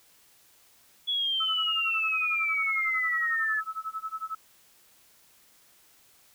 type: exponential sweep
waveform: sine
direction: down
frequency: 3400 to 1709 Hz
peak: -25 dBFS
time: 1.07-3.61 s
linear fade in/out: 20 ms
type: tone with tremolo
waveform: sine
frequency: 1302 Hz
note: E6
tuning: 22 cents flat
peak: -29 dBFS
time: 1.4-4.35 s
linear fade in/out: 5 ms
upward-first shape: sine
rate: 11 Hz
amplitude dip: 95%
effects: white hiss -60 dBFS RMS until 6.34 s